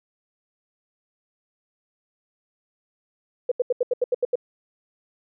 sine tone bursts, 493.9 Hz, B4, in tune, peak -17 dBFS, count 9, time 3.49-4.356 s, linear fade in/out 5 ms, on 26 ms, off 79 ms, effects none

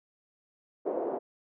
white band-pass noise, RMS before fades -32 dBFS, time 0.85-1.19 s, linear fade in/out 20 ms, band 340 to 590 Hz, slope 24 dB/octave, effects none

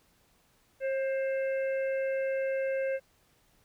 harmonic tone with a mistuned harmonic, 529 Hz, C5, 19 cents sharp, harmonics 1 / 3 / 4 / 5, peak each -28 / -41 / -44 / -47 dBFS, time 0.8-3 s, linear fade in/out 50 ms, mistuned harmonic 1, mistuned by +23 cents, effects pink hiss -67 dBFS RMS until 3.64 s

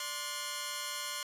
10% pulse tone cluster, 587 / 1050 / 1445 / 3375 Hz, D5 / C6 / F#6 / G#7, -1 / +6 / -41 / +27 cents, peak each -38 / -31 / -33 / -37 dBFS, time 0-1.23 s, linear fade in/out 2 ms, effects resampled to 32000 Hz

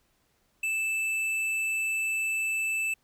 sine tone with hard clipping, 2637 Hz, E7, in tune, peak -28 dBFS, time 0.63-2.94 s, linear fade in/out 5 ms, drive 8 dB, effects pink hiss -70 dBFS RMS until 3.03 s

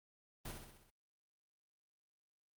pink noise with echo, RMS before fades -45 dBFS, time 0.45-0.52 s, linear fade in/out 5 ms, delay 64 ms, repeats 6, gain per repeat -4 dB, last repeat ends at 0.904 s, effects Opus 32 kbps

